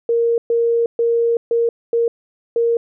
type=tone bursts at uneven times; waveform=sine; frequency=466.2 Hz; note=A#4; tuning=in tune; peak=-13 dBFS; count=6; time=0.09-0.38 / 0.5-0.86 / 0.99-1.37 / 1.51-1.69 / 1.93-2.08 / 2.56-2.77 s; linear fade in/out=2 ms; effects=none